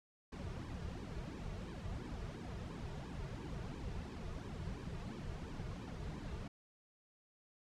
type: noise with flanger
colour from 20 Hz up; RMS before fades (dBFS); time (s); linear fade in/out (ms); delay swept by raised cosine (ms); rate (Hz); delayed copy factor
brown; -45; 0.32-6.48; 5; 1.4 to 3.9; 2.9; -1
effects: low-pass 7000 Hz 12 dB/octave